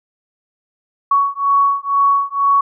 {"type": "beating tone pair", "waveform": "sine", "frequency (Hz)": [1117, 1119.1], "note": ["C#6", "C#6"], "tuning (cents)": [13, 16], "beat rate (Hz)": 2.1, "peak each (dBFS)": -15, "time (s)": [1.11, 2.61], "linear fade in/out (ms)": 5, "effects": []}